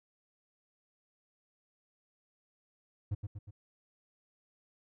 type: tone with echo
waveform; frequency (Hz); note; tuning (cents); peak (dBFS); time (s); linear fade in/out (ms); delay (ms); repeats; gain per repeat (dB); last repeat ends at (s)
triangle; 101.9; G#2; -32; -28; 3.11-3.15; 10; 120; 3; -5; 3.51
effects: none